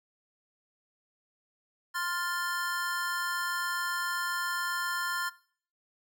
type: chord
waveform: square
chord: F major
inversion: second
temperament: equal with one note detuned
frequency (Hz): 1046.5 / 1402.6 / 1760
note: C6 / F6 / A6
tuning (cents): 0 / +7 / 0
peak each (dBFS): -36 / -35 / -36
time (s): 1.94-5.3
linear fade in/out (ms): 20
effects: noise-tail reverb RT60 0.5 s tail -19 dB re dry

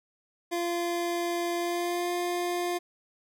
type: tone with pitch glide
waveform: 25% pulse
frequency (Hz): 345.1 to 351.9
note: F4 to F4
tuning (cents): -21 to +13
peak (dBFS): -24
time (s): 0.51-2.79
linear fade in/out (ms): 20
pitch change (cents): +34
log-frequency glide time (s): 1.57-2.12
effects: none

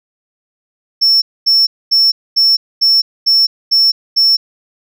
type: tone bursts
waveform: sine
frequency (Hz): 5400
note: E8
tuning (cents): +41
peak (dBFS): -4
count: 8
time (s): 1.01-4.37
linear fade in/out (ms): 20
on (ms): 210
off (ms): 240
effects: tanh soft clip ceiling -6 dBFS

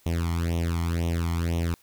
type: tone with flanger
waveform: sawtooth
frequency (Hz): 84.3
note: E2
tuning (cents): +39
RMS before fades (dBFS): -26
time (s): 0.06-1.74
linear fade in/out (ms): 0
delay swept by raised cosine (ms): 0.32 to 0.95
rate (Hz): 2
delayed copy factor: +0.95
effects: white hiss -60 dBFS RMS until 1.82 s

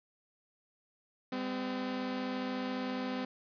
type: tone pair together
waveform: sawtooth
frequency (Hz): 201.2 / 255.7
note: G3 / C4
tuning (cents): +45 / -40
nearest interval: major third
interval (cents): 415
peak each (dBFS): -37 / -31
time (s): 1.32-3.25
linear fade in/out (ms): 5
effects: resampled to 11025 Hz + 9-bit

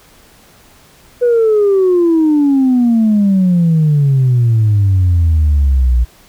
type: exponential sweep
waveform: sine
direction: down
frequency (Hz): 493.9 to 58.27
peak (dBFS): -6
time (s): 1.21-6.05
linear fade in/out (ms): 20
effects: tanh soft clip ceiling -5 dBFS + pink hiss -45 dBFS RMS until 6.28 s

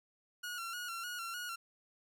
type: tone with vibrato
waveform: sawtooth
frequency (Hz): 1405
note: F6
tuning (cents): +10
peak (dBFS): -36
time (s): 0.43-1.56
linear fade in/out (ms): 10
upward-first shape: square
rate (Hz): 3.3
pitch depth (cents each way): 53
effects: none

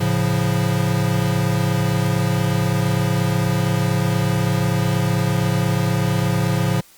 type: chord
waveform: square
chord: A augmented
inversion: none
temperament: equal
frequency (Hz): 110 / 138.59 / 174.61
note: A2 / C#3 / E#3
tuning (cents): 0 / 0 / 0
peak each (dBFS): -22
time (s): 0-6.81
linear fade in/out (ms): 10
effects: white hiss -49 dBFS RMS until 6.97 s + Opus 48 kbps

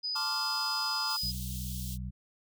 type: tone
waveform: sine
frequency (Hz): 4978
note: D#8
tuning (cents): 0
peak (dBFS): -31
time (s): 0.03-1.32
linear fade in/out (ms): 20
type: chord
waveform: square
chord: D minor seventh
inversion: second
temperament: equal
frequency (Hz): 880 / 1046.5 / 1174.7 / 1396.9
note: A5 / C6 / D6 / F6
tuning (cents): 0 / 0 / 0 / 0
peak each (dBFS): -39 / -42 / -40 / -39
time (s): 0.15-1.17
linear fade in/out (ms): 10
type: high-pass noise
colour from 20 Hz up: white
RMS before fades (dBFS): -43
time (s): 1.06-1.98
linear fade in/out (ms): 50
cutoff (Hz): 3000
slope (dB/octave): 48
type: harmonic tone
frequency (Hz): 62.5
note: B1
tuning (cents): +21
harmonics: 1 / 2 / 3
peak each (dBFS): -37 / -40 / -42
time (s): 1.22-2.11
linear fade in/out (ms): 20
effects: none

